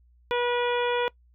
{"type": "harmonic tone", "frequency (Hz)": 485.1, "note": "B4", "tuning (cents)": -31, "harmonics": [1, 2, 3, 4, 5, 6, 7], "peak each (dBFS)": [-25, -29, -34, -38, -35, -41, -37], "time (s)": [0.31, 1.08], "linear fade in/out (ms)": 0, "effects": ["noise-tail reverb RT60 0.1 s tail -22 dB re dry", "added 60 Hz sine -56 dBFS peak until 1.34 s"]}